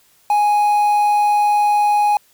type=tone with quantisation; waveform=triangle; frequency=830.6 Hz; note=G#5; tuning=in tune; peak=-10 dBFS; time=0.3-2.17 s; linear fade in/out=2 ms; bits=6; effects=white hiss -55 dBFS RMS until 2.33 s